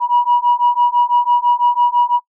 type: beating tone pair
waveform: sine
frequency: 964 / 970 Hz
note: B5 / B5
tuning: -42 / -31 cents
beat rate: 6 Hz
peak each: -13 dBFS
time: 0-2.2 s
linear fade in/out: 50 ms
effects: noise-tail reverb RT60 0.1 s tail -24 dB re dry + tanh soft clip ceiling -5 dBFS